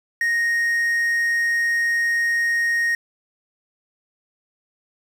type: tone with quantisation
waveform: triangle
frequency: 1864.7 Hz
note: A#6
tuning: in tune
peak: -16 dBFS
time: 0.21-2.95 s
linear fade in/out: 2 ms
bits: 7
effects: none